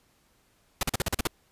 pink noise bursts, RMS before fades -26 dBFS, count 8, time 0.81-1.272 s, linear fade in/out 2 ms, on 21 ms, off 42 ms, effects pink hiss -66 dBFS RMS until 1.51 s + resampled to 32000 Hz

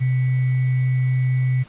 sine tone with sample-and-hold, 128.3 Hz, C3, 34 cents flat, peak -16 dBFS, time 0-1.64 s, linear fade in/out 20 ms, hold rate 2100 Hz, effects pink hiss -48 dBFS RMS until 1.68 s + resampled to 8000 Hz

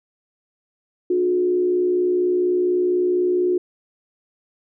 sine tone with frequency modulation, 360 Hz, F#4, 47 cents flat, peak -16 dBFS, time 1.1-3.58 s, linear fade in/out 5 ms, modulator 64.2 Hz, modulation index 0.45, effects none

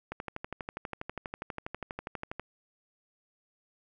click train, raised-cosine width 0.5 ms, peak -21 dBFS, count 29, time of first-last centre 0.12-2.396 s, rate 12.3 Hz, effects none

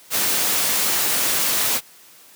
white noise, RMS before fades -20 dBFS, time 0.1-1.81 s, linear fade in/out 50 ms, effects white hiss -48 dBFS RMS until 2.35 s + high-pass 150 Hz 12 dB/octave

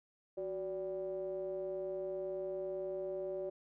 triangle ring-modulated tone, 102.8 Hz, G#2, 17 cents flat, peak -32 dBFS, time 0.37-3.5 s, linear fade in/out 10 ms, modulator 475 Hz, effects none

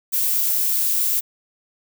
violet noise, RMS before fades -20 dBFS, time 0.12-1.21 s, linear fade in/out 20 ms, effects none

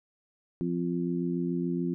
harmonic tone, 87 Hz, F2, 6 cents flat, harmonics 2 / 3 / 4, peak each -30 / -32 / -33 dBFS, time 0.61-1.94 s, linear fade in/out 0 ms, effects none

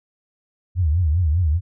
sine tone with vibrato, 82.41 Hz, E2, in tune, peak -15 dBFS, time 0.75-1.61 s, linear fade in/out 50 ms, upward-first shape triangle, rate 5 Hz, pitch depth 240 cents each way, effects none

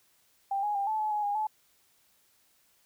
sine tone with pitch steps, 790 / 832 / 797 / 869 / 857 / 839 / 816 / 861 Hz, G5 / G#5 / G5 / A5 / A5 / G#5 / G#5 / A5, +13 / +3 / +28 / -22 / -46 / +17 / -31 / -38 cents, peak -27 dBFS, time 0.51-1.47 s, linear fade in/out 5 ms, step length 120 ms, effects white hiss -67 dBFS RMS until 2.85 s

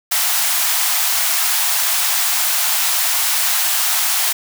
white high-pass noise, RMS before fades -17 dBFS, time 0.11-4.33 s, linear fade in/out 10 ms, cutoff 650 Hz, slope 96 dB/octave, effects none

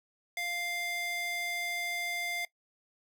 square tone with high-pass filter, 698.5 Hz, F5, in tune, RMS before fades -35 dBFS, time 0.37-2.45 s, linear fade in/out 2 ms, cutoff 1500 Hz, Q 5.3, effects noise-tail reverb RT60 0.1 s tail -19 dB re dry

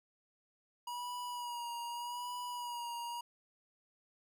square tone with vibrato, 963 Hz, B5, 44 cents flat, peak -40 dBFS, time 0.87-3.21 s, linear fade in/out 5 ms, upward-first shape sine, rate 0.83 Hz, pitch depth 32 cents each way, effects none

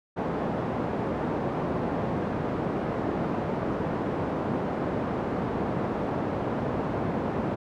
pink band-pass noise, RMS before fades -29 dBFS, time 0.16-7.56 s, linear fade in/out 20 ms, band 140 to 850 Hz, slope 12 dB/octave, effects none

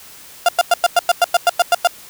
35% pulse tone bursts, 698.5 Hz, F5, in tune, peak -7 dBFS, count 12, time 0.46-1.873 s, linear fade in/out 2 ms, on 27 ms, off 99 ms, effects white hiss -40 dBFS RMS until 2.09 s

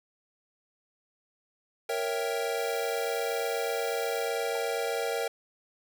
square chord, A# diminished seventh, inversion none, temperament equal, 466.2 / 554.4 / 659.3 / 784 Hz, A#4 / C#5 / E5 / G5, 0 / 0 / 0 / 0 cents, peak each -32 / -36 / -37 / -37 dBFS, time 1.89-5.28 s, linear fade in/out 5 ms
violet noise, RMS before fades -48 dBFS, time 2.54-4.3 s, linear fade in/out 50 ms
sine tone with exponential decay, 865 Hz, A5, 30 cents flat, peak -37 dBFS, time 4.55-4.65 s, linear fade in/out 2 ms, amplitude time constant 20 ms
effects none

